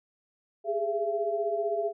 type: tone cluster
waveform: sine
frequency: 404.8 / 420.4 / 674 Hz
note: G#4 / G#4 / E5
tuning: -44 / +21 / +38 cents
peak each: -32 / -32 / -29 dBFS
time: 0.64-1.93 s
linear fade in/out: 50 ms
effects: none